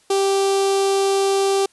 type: tone with notch filter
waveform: sawtooth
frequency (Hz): 391.8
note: G4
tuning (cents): -1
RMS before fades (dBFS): -18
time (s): 0.1-1.66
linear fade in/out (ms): 5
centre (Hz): 1800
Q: 0.92
effects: white hiss -57 dBFS RMS until 1.72 s + resampled to 24000 Hz